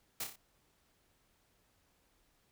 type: noise with echo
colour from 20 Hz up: white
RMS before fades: -38 dBFS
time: 0.2-0.24 s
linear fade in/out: 5 ms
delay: 30 ms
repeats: 4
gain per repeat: -5 dB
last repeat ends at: 0.36 s
effects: pink hiss -73 dBFS RMS until 2.51 s